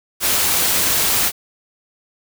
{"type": "noise", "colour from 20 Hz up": "white", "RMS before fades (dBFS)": -17, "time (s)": [0.2, 1.32], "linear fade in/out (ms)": 50, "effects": []}